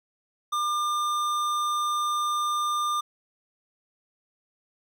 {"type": "tone with tanh clipping", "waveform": "sine", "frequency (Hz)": 1200, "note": "D6", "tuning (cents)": 37, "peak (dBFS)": -26, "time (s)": [0.52, 3.01], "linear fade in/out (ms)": 10, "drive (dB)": 17, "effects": []}